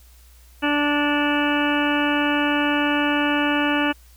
harmonic tone with a mistuned harmonic, 292.3 Hz, D4, 8 cents flat, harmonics 1 / 2 / 3 / 4 / 5 / 6 / 8 / 9 / 10, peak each -21 / -28 / -27 / -30 / -27 / -28 / -32 / -29 / -30 dBFS, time 0.62-3.93 s, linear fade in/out 20 ms, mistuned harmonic 8, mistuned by -17 cents, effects added 60 Hz sine -47 dBFS peak until 4.16 s + white hiss -55 dBFS RMS until 4.16 s

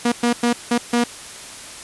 sawtooth tone bursts at uneven times, 239 Hz, A#3, 43 cents sharp, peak -11 dBFS, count 5, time 0.05-0.12 / 0.23-0.33 / 0.43-0.53 / 0.71-0.78 / 0.93-1.04 s, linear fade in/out 5 ms, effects white hiss -36 dBFS RMS until 1.83 s + resampled to 24000 Hz

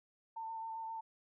sine tone with vibrato, 898 Hz, A5, 35 cents sharp, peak -40 dBFS, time 0.36-1.01 s, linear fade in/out 10 ms, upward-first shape square, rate 7.5 Hz, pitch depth 13 cents each way, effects none

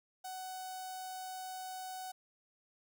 sawtooth tone with notch filter, 747 Hz, F#5, 16 cents sharp, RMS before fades -44 dBFS, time 0.24-2.12 s, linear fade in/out 10 ms, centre 2000 Hz, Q 0.58, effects none

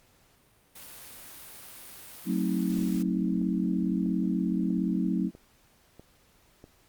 white noise, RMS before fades -46 dBFS, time 0.75-3.03 s, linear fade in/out 10 ms
sine chord, F# diminished seventh, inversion none, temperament just, 185 / 222 / 266.4 / 319.7 Hz, F#3 / A3 / C4 / Eb4, 0 / +16 / +31 / +47 cents, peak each -28 / -31 / -32 / -32 dBFS, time 2.25-5.31 s, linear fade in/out 50 ms
click train, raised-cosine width 2 ms, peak -34 dBFS, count 7, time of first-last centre 2.77-6.641 s, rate 1.55 Hz
effects pink hiss -63 dBFS RMS until 6.88 s + Opus 48 kbps

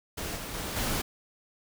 pink noise with level steps, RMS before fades -35 / -38 / -35 / -30 dBFS, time 0.17-1.02 s, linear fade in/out 10 ms, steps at 0.36 / 0.54 / 0.76 s, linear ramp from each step 5 ms, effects none

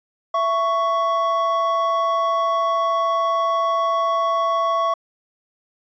triangle tone pair together, 666.4 / 1113 Hz, E5 / C#6, +19 / +7 cents, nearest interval major sixth, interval 888 cents, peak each -20 / -17 dBFS, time 0.34-4.94 s, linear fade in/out 5 ms, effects resampled to 16000 Hz

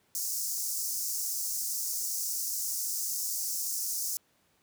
pink high-pass noise, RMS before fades -33 dBFS, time 0.15-4.17 s, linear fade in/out 0 ms, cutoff 5300 Hz, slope 48 dB/octave, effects pink hiss -69 dBFS RMS until 4.62 s + high-pass 100 Hz 12 dB/octave

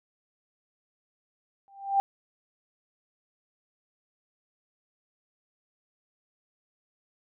sine tone with exponential growth, 790 Hz, G5, 13 cents sharp, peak -17 dBFS, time 1.68-2 s, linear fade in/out 0 ms, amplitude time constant 69 ms, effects none

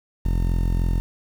sawtooth tone with low-pass filter, 43.22 Hz, F1, 17 cents flat, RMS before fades -21 dBFS, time 0.25-1 s, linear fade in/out 0 ms, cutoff 250 Hz, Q 0.7, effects 7-bit

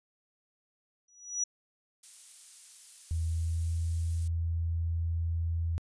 sine tone with exponential growth, 5850 Hz, F#8, 21 cents flat, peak -25 dBFS, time 1.08-1.44 s, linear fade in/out 5 ms, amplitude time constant 78 ms
violet noise, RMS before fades -45 dBFS, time 2.03-4.28 s, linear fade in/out 5 ms
sine tone with pitch glide, 81.9 to 83.28 Hz, E2 to E2, -11 to +18 cents, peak -28 dBFS, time 3.11-5.78 s, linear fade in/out 0 ms, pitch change +29 cents, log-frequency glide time 3.23-3.74 s
effects resampled to 22050 Hz

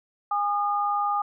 sine tone pair together, 819.1 / 1220 Hz, G#5 / D#6, -24 / -34 cents, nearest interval perfect fifth, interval 690 cents, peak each -25 dBFS, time 0.31-1.22 s, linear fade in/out 5 ms, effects none

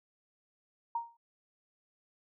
sine tone with exponential decay, 932.3 Hz, A#5, in tune, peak -28 dBFS, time 0.95-1.17 s, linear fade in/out 5 ms, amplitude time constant 46 ms, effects none

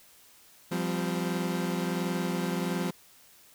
30% pulse chord, F suspended second, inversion none, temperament equal with one note detuned, 174.61 / 196 / 256.4 Hz, F3 / G3 / C4, 0 / 0 / -35 cents, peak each -28 / -31 / -33 dBFS, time 0.71-2.91 s, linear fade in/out 10 ms, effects white hiss -57 dBFS RMS until 3.54 s

